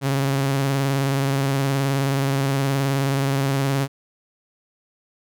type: tone with vibrato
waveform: sawtooth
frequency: 137.1 Hz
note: C#3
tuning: 19 cents flat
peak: -15 dBFS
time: 0.01-3.88 s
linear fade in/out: 50 ms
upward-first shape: square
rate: 19 Hz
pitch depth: 29 cents each way
effects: none